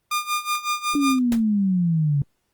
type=tone with tremolo; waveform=sawtooth; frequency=1209 Hz; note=D6; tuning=50 cents sharp; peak=-16 dBFS; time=0.11-1.19 s; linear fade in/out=5 ms; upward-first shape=sine; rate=5.4 Hz; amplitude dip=85%
type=exponential sweep; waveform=sine; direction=down; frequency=292.6 to 138.59 Hz; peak=-17 dBFS; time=0.95-2.22 s; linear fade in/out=2 ms
type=noise with exponential decay; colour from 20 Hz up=pink; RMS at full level=-27 dBFS; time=1.32-1.43 s; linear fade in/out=1 ms; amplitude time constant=22 ms
effects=pink hiss -72 dBFS RMS until 2.53 s + Opus 24 kbps